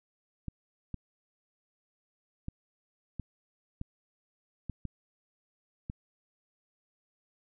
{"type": "clicks", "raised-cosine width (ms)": 5, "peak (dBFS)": -24, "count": 8, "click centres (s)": [0.483, 0.943, 2.484, 3.197, 3.814, 4.697, 4.853, 5.899], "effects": []}